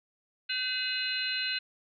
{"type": "harmonic tone with a mistuned harmonic", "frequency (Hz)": 510, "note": "C5", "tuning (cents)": -44, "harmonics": [3, 4, 5, 6, 7, 8], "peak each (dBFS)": [-36, -42, -36, -36, -42, -33], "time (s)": [0.49, 1.59], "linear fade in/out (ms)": 10, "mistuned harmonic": 6, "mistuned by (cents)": -100, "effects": []}